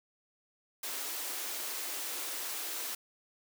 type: high-pass noise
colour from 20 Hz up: white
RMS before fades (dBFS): -38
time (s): 0.83-2.95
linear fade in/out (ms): 5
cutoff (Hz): 270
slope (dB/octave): 96
effects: none